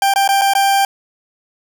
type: tone with dropouts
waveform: 40% pulse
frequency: 789 Hz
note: G5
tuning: 11 cents sharp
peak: -10 dBFS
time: 0.02-0.85 s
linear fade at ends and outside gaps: 2 ms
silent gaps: 0.138-0.159 / 0.277-0.289 / 0.413-0.417 / 0.536-0.551 s
effects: none